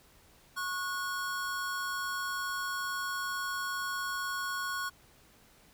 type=tone pair together; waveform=square; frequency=1100 / 1457.8 Hz; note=C#6 / F#6; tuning=-14 / -26 cents; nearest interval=perfect fourth; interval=488 cents; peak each=-37 / -36 dBFS; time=0.56-4.9 s; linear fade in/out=20 ms; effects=pink hiss -61 dBFS RMS until 5.73 s